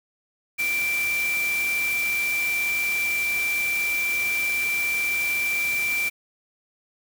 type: tone in noise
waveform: sine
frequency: 2349 Hz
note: D7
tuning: in tune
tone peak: -22 dBFS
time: 0.58-6.1 s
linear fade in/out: 20 ms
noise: white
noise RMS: -33 dBFS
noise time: 0.58-6.1 s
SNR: +8 dB
effects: none